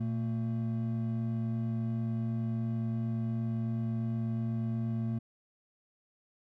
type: tone pair together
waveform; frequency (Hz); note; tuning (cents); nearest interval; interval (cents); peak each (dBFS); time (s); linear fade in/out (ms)
triangle; 117.51 / 225.7; A#2 / A3; +14 / +44; major seventh; 1130; -30 / -32; 0-5.19; 10
effects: none